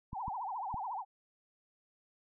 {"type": "tone with vibrato", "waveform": "sine", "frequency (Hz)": 871, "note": "A5", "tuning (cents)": -18, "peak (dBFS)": -36, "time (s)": [0.12, 1.05], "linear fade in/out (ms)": 50, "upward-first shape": "triangle", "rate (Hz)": 14, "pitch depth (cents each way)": 300}
{"type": "clicks", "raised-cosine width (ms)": 5, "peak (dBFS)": -30, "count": 3, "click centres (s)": [0.131, 0.281, 0.743]}
{"effects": []}